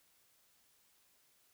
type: silence
effects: white hiss -71 dBFS RMS until 1.53 s